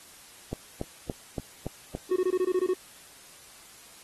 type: click train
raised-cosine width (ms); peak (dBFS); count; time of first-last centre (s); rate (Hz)
2; -17; 6; 0.53-1.95; 3.52
type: tone bursts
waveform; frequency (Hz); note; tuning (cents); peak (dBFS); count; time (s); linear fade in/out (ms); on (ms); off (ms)
triangle; 367.7; F#4; -11; -20; 9; 2.11-2.737; 5; 51; 21
effects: white hiss -51 dBFS RMS until 4.03 s + AAC 32 kbps